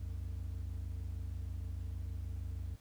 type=tone pair together; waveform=triangle; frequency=63.78 / 90.2 Hz; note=C2 / F#2; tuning=-44 / -44 cents; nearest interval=tritone; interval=600 cents; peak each=-38 / -38 dBFS; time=0-2.76 s; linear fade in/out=10 ms; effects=tanh soft clip ceiling -32 dBFS + pink hiss -66 dBFS RMS until 2.8 s